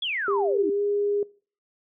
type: exponential sweep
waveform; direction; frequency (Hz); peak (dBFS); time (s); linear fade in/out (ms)
sine; down; 3500 to 280; -25; 0.02-0.7; 5
type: tone with pitch glide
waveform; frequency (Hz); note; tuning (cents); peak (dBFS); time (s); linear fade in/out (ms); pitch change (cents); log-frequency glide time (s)
sine; 400 to 408.6; G4 to G#4; +35 to -28; -22; 0.28-1.23; 2; +37; 0.71-0.81
effects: noise-tail reverb RT60 0.4 s tail -22 dB re dry